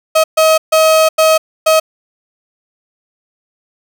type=tone bursts at uneven times; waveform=35% pulse; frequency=635 Hz; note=D#5; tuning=35 cents sharp; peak=-5 dBFS; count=5; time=0.15-0.24 / 0.37-0.58 / 0.72-1.09 / 1.18-1.38 / 1.66-1.8 s; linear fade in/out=10 ms; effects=none